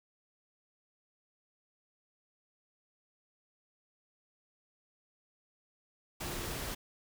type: tone in noise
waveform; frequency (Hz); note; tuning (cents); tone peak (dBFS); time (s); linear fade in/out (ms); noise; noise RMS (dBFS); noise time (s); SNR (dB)
sine; 349.2; F4; 0; -48; 6.22-6.59; 10; pink; -39; 6.2-6.75; -12
effects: none